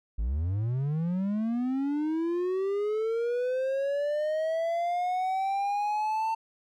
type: linear sweep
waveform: triangle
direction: up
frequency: 49 to 899 Hz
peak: -24 dBFS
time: 0.18-6.35 s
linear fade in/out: 10 ms
effects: none